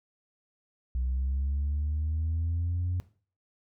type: linear sweep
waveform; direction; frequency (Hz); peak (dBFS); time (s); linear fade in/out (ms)
sine; up; 61.74 to 90.7; -25; 0.95-3; 0
effects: noise-tail reverb RT60 0.4 s tail -18 dB re dry + tanh soft clip ceiling -24 dBFS